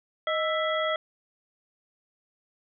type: harmonic tone with a mistuned harmonic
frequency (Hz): 661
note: E5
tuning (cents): +5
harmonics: 1 / 2 / 3 / 5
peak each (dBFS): -27 / -30 / -32 / -34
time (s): 0.27-0.96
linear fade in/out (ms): 2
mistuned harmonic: 1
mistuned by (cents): -95
effects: none